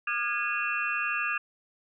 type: tone cluster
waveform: sine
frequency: 1211 / 1416 / 1652 / 2480 / 2701 Hz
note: D#6 / F6 / G#6 / D#7 / E7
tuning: -47 / +23 / -10 / -6 / +42 cents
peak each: -33 / -36 / -32 / -35 / -32 dBFS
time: 0.07-1.38 s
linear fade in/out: 5 ms
effects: none